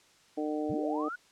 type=harmonic tone; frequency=151.7 Hz; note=D#3; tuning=44 cents flat; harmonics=2 / 3 / 4 / 5; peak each=-32 / -36 / -38 / -40 dBFS; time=0.37-1.09 s; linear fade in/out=10 ms
type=linear sweep; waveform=sine; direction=up; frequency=72 to 1501 Hz; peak=-35 dBFS; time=0.69-1.16 s; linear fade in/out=10 ms
effects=white hiss -62 dBFS RMS until 1.31 s + low-pass 7000 Hz 12 dB/octave